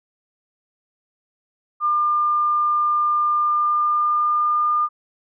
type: tone with pitch glide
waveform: sine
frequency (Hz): 1200 to 1208.3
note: D6 to D6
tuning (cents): +37 to +49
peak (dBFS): -16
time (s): 1.8-4.89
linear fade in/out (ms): 50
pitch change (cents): +12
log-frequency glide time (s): 3.4-4.71
effects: none